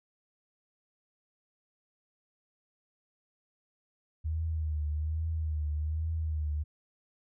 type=tone with vibrato; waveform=sine; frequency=77.78 Hz; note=D#2; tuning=in tune; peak=-29 dBFS; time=4.24-6.64 s; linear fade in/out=20 ms; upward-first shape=triangle; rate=1.2 Hz; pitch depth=80 cents each way; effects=none